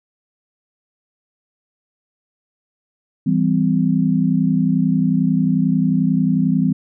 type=chord; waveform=sine; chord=C major; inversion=first; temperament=equal with one note detuned; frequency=164.81 / 196 / 256.1 Hz; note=E3 / G3 / C4; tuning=0 / 0 / -37 cents; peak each=-18 dBFS; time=3.26-6.73 s; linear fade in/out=10 ms; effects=none